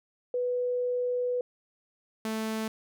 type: tone pair in turn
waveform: sine / sawtooth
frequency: 493.9 / 220 Hz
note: B4 / A3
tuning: 0 / 0 cents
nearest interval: octave + major second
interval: 1400 cents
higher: first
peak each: -26 dBFS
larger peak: neither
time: 0.34-1.41 / 2.25-2.68 s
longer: first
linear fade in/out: 2 ms
effects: none